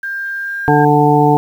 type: tone with pitch glide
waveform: sine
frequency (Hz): 1594 to 1605.1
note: G6 to G6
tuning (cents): +28 to +41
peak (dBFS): -19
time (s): 0.03-0.85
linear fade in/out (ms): 5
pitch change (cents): +13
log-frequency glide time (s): 0.34-0.69
type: harmonic tone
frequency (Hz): 147.5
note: D3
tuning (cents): +8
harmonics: 1 / 2 / 3 / 5 / 6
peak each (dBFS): -14 / -14 / -14 / -14 / -14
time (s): 0.68-1.37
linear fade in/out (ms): 0
effects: 7-bit